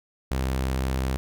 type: tone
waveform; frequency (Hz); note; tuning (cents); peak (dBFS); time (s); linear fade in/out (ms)
sawtooth; 65.41; C2; 0; -20; 0.31-1.17; 0
effects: none